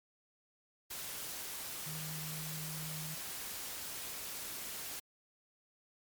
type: tone in noise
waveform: sine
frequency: 155.9 Hz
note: D#3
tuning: 4 cents sharp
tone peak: -43 dBFS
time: 1.86-3.15 s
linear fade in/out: 10 ms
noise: white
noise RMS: -43 dBFS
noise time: 0.9-5 s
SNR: -3 dB
effects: MP3 96 kbps